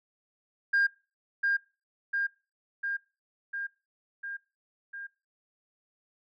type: tone with echo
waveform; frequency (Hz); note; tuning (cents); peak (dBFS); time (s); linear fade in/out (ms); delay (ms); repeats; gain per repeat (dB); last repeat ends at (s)
sine; 1608; G6; +44; -20; 0.73-0.87; 10; 700; 6; -3; 5.07
effects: noise-tail reverb RT60 0.3 s tail -20 dB re dry + tanh soft clip ceiling -19 dBFS